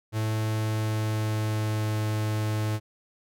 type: tone with pitch glide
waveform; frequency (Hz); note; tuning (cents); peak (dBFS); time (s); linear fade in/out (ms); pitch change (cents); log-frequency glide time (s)
45% pulse; 109.2 to 107.57; A2 to A2; -13 to -39; -25; 0.12-2.8; 50; -26; 0.5-2.01
effects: none